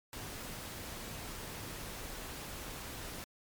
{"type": "noise", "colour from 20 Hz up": "pink", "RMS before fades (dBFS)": -44, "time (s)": [0.13, 3.24], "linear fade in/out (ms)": 0, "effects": ["MP3 96 kbps"]}